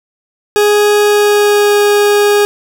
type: tone with pitch glide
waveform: 40% pulse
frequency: 415.3 to 412 Hz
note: G#4 to G#4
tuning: 0 to -14 cents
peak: -6 dBFS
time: 0.56-2.45 s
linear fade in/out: 0 ms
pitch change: -14 cents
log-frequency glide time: 1-1.76 s
effects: none